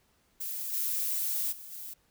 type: noise with level steps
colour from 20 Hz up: violet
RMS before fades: -36 / -31 / -46 / -42 dBFS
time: 0.4-1.94 s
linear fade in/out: 10 ms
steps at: 0.72 / 1.51 / 1.71 s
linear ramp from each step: 20 ms
effects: pink hiss -69 dBFS RMS until 2.1 s